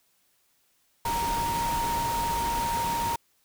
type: tone in noise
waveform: sine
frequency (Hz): 932.3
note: A#5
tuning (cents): 0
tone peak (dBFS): -26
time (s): 1.05-3.16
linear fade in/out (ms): 5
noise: pink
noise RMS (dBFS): -33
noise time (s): 1.05-3.16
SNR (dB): +4
effects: white hiss -68 dBFS RMS until 3.44 s